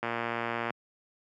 click train, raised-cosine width 0.5 ms, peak -16 dBFS, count 80, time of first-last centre 0.03-0.705 s, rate 117 Hz, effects high-pass 150 Hz 12 dB/octave

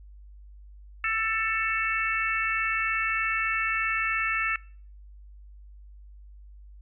harmonic tone, 443.2 Hz, A4, 13 cents sharp, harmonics 3 / 4 / 5 / 6, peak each -30 / -30 / -30 / -30 dBFS, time 1.04-4.56 s, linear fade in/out 2 ms, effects noise-tail reverb RT60 0.5 s tail -24 dB re dry + added 50 Hz sine -45 dBFS peak until 6.81 s

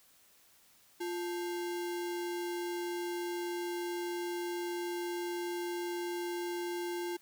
sine tone with sample-and-hold, 349.2 Hz, F4, in tune, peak -34 dBFS, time 1-7.17 s, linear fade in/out 10 ms, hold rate 1225 Hz, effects white hiss -64 dBFS RMS until 7.21 s

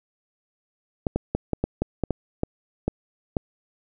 clicks, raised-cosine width 2 ms, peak -9 dBFS, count 11, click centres 1.068 / 1.16 / 1.35 / 1.533 / 1.64 / 1.82 / 2.037 / 2.107 / 2.434 / 2.88 / 3.368 s, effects none

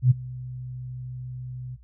sine tone with ADSR envelope, 126.3 Hz, B2, 39 cents sharp, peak -11 dBFS, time 0.02-1.77 s, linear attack 86 ms, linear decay 17 ms, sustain -22 dB, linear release 31 ms, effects noise-tail reverb RT60 0.1 s tail -20 dB re dry + added 60 Hz sine -48 dBFS peak until 1.83 s

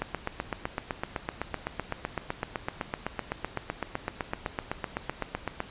click train, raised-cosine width 0.5 ms, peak -14 dBFS, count 45, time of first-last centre 0.02-5.604 s, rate 7.88 Hz, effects pink hiss -47 dBFS RMS until 5.7 s + resampled to 8000 Hz

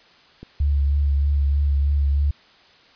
click, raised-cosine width 3 ms, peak -24 dBFS, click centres 0.43 s
sine tone with vibrato, 71 Hz, C#2, 42 cents sharp, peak -16 dBFS, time 0.6-2.31 s, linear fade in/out 5 ms, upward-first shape triangle, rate 3.2 Hz, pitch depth 31 cents each way
effects white hiss -52 dBFS RMS until 2.95 s + resampled to 11025 Hz

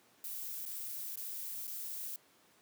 violet noise with dropouts, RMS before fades -42 dBFS, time 0.24-2.16 s, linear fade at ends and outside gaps 2 ms, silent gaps 0.654-0.66 / 1.159-1.172 / 1.671-1.676 s, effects pink hiss -66 dBFS RMS until 2.61 s + high-pass 200 Hz 12 dB/octave

